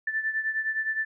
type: beating tone pair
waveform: sine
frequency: 1760 / 1769.7 Hz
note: A6 / A6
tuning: 0 / +10 cents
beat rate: 9.7 Hz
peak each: -27 / -32 dBFS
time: 0.07-1.05 s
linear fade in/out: 5 ms
effects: none